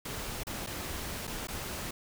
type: noise with dropouts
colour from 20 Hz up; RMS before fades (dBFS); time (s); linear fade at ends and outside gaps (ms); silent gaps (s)
pink; -38; 0.05-1.91; 5; 0.435-0.468 / 0.665-0.67 / 1.271-1.275 / 1.472-1.483
effects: none